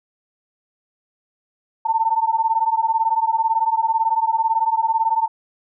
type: beating tone pair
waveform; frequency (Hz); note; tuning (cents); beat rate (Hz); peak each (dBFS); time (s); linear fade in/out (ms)
sine; 889 / 907; A5 / A#5; +18 / -48; 18; -19 / -19; 1.85-5.28; 10
effects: none